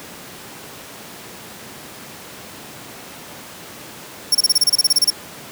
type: tone bursts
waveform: sawtooth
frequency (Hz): 5490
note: F8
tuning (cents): -31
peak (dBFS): -8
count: 14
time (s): 4.32-5.103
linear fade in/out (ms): 5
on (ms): 29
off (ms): 29
effects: pink hiss -36 dBFS RMS until 5.51 s + high-pass 150 Hz 12 dB/octave